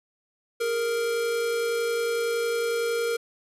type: tone pair together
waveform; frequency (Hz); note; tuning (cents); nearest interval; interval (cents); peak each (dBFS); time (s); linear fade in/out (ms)
square; 415.3 / 466.2; G#4 / A#4; 0 / 0; major second; 200; -36 / -25; 0.6-3.17; 10
effects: resampled to 32000 Hz